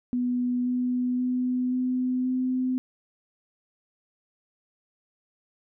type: tone with pitch steps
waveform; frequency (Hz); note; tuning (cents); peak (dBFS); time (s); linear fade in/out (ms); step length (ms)
sine; 246.9 / 249 / 251.2 / 253.4 / 255.6; B3 / B3 / B3 / B3 / C4; 0 / +14 / +30 / +45 / -40; -23; 0.13-2.78; 0; 530
effects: none